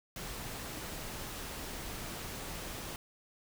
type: noise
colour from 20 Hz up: pink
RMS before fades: -42 dBFS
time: 0.16-2.96 s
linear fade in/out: 2 ms
effects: none